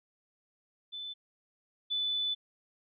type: tone pair in turn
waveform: sine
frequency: 3512 / 3492 Hz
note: A7 / A7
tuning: -4 / -14 cents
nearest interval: unison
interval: 10 cents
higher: first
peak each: -38 / -29 dBFS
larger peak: second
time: 0.92-1.14 / 1.9-2.35 s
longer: second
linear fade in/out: 20 ms
effects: none